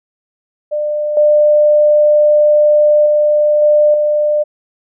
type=tone with level steps; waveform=sine; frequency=598 Hz; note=D5; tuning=31 cents sharp; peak=-14 / -6 / -8 / -6 / -10 dBFS; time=0.71-4.44 s; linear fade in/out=20 ms; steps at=1.17 / 3.06 / 3.62 / 3.94 s; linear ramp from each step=2 ms; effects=none